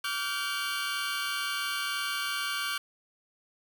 20% pulse tone cluster, 1151 / 1407 / 1549 Hz, D6 / F6 / G6, -35 / +12 / -21 cents, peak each -30 dBFS, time 0.04-2.78 s, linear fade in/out 5 ms, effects 8-bit

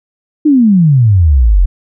sine exponential sweep, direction down, 314.4 to 41.16 Hz, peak -4 dBFS, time 0.45-1.66 s, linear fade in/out 10 ms, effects none

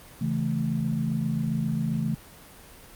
sine chord, A major, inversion first, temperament just, 137.5 / 165 / 220 Hz, C#3 / E3 / A3, -14 / +2 / 0 cents, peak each -29 / -28 / -28 dBFS, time 0.21-2.15 s, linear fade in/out 5 ms, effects pink hiss -48 dBFS RMS until 2.95 s + Opus 32 kbps

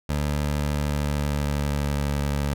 20% pulse tone with pitch glide, 73.42 to 71.45 Hz, D2 to D2, 0 to -47 cents, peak -18 dBFS, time 0.09-2.54 s, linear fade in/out 5 ms, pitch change -47 cents, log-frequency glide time 0.83-2.12 s, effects none

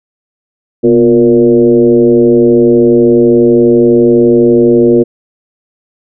sine tone with frequency modulation, 355.9 Hz, F4, 33 cents sharp, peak -3 dBFS, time 0.83-5.04 s, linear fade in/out 20 ms, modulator 112 Hz, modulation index 1.2, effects none

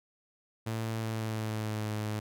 sawtooth tone with pitch glide, 112.5 to 106.8 Hz, A2 to G#2, +39 to +49 cents, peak -28 dBFS, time 0.66-2.2 s, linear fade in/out 10 ms, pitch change -90 cents, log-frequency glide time 0.86-1.92 s, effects none

